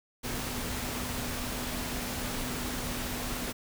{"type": "tone in noise", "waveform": "sine", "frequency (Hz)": 246.9, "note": "B3", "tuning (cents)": 0, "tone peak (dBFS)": -40, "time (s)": [0.23, 3.53], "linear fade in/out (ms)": 20, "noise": "pink", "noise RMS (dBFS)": -35, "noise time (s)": [0.23, 3.53], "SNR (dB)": -8, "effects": []}